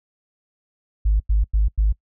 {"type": "tone bursts", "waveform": "sine", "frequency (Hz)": 52, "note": "G#1", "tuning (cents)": 3, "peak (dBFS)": -13, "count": 4, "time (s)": [1.05, 1.926], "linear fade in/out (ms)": 10, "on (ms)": 150, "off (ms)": 92, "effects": ["noise-tail reverb RT60 0.1 s tail -24 dB re dry", "tanh soft clip ceiling -10 dBFS"]}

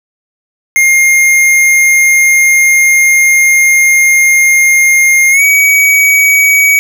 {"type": "tone with pitch glide", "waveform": "square", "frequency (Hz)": [2125, 2264], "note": ["C7", "C#7"], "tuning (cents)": [26, 36], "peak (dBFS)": -5, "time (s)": [0.76, 6.79], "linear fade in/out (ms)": 0, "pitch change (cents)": 110, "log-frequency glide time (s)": [5.31, 5.42], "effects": ["7-bit"]}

